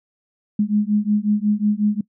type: beating tone pair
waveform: sine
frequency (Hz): 206.4 / 211.9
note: G#3 / G#3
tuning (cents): -10 / +35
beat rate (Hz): 5.5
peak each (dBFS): -19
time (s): 0.59-2.01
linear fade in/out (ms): 5
effects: noise-tail reverb RT60 0.1 s tail -21 dB re dry